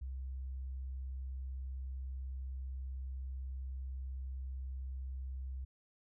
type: tone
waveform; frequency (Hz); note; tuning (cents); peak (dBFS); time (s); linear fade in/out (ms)
sine; 65.41; C2; 0; -39; 0.01-5.65; 10
effects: none